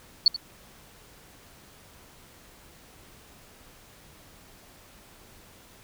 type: tone with echo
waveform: sine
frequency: 4435 Hz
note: C#8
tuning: in tune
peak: -13 dBFS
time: 0.26-0.28 s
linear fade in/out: 2 ms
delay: 83 ms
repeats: 1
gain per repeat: -15 dB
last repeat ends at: 0.363 s
effects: pink hiss -53 dBFS RMS until 5.83 s